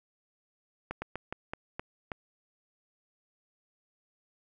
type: slowing click train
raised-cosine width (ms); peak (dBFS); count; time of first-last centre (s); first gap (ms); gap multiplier
0.5; -20; 7; 0.91-2.118; 110; 1.24
effects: none